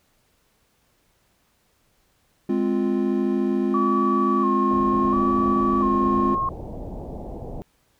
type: chord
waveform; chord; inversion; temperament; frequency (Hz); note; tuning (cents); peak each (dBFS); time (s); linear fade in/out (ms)
triangle; F minor; first; equal; 207.7 / 261.6 / 349.2; Ab3 / C4 / F4; 0 / 0 / 0; -22; 2.49-6.35; 5
type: tone with vibrato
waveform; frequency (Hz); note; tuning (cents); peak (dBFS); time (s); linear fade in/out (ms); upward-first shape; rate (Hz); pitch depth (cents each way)
sine; 1108.7; C#6; 0; -21; 3.74-6.49; 2; square; 0.72; 48
type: low-pass noise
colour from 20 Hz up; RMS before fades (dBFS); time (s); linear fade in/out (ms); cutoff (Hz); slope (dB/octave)
pink; -34; 4.71-7.62; 0; 820; 48
effects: pink hiss -65 dBFS RMS until 7.99 s